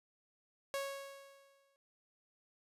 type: tone with exponential decay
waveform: sawtooth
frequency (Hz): 552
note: C#5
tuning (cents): -7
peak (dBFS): -31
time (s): 0.74-1.76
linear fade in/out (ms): 0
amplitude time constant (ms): 220
effects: resampled to 32000 Hz